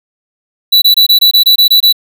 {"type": "tone bursts", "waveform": "square", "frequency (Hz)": 3951, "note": "B7", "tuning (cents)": 0, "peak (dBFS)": -4, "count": 10, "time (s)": [0.72, 1.927], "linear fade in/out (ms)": 10, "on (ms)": 100, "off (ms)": 23, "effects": []}